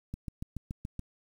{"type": "click train", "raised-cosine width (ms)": 5, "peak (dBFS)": -24, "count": 7, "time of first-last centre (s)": [0.14, 0.993], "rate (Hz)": 7.03, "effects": ["9-bit"]}